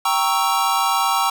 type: chord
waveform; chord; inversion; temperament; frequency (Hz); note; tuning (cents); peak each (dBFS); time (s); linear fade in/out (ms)
square; G diminished seventh; none; equal; 784 / 932.3 / 1108.7 / 1318.5; G5 / Bb5 / Db6 / Fb6; 0 / 0 / 0 / 0; -23; 0.05-1.3; 5
effects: none